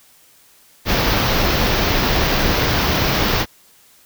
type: band-stop noise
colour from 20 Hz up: pink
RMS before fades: -17 dBFS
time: 0.85-3.46 s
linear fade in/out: 50 ms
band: 5800 to 14000 Hz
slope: 48 dB/octave
effects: white hiss -51 dBFS RMS until 4.05 s